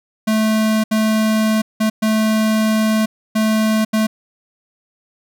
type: tone bursts at uneven times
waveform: square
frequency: 217.9 Hz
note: A3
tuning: 17 cents flat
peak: -14 dBFS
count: 6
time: 0.27-0.84 / 0.91-1.62 / 1.8-1.9 / 2.02-3.06 / 3.35-3.85 / 3.93-4.07 s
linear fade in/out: 10 ms
effects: none